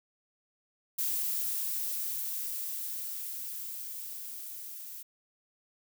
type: noise with level ramp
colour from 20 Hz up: violet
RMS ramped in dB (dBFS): -31 to -44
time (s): 0.98-5.03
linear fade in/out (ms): 10
effects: none